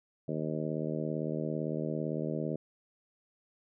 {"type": "harmonic tone", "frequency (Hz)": 77.78, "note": "D#2", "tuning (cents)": 0, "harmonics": [2, 3, 4, 5, 6, 7, 8], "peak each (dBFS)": [-36, -38, -39, -40, -41, -41, -42], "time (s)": [0.28, 2.56], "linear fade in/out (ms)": 5, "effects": []}